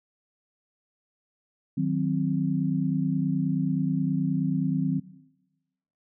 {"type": "chord", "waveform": "sine", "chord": "C diminished", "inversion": "first", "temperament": "equal", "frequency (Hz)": [155.56, 185, 261.6], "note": ["Eb3", "Gb3", "C4"], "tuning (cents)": [0, 0, 0], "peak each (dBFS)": -27, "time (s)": [1.77, 5], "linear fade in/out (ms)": 10, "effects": ["noise-tail reverb RT60 1.0 s tail -19 dB re dry"]}